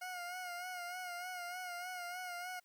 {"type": "tone with vibrato", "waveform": "20% pulse", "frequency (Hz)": 718, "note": "F5", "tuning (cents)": 48, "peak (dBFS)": -37, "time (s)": [0.01, 2.6], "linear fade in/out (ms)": 10, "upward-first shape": "sine", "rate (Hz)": 3.3, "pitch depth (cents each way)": 46, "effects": ["white hiss -75 dBFS RMS until 2.64 s", "high-pass 100 Hz 12 dB/octave"]}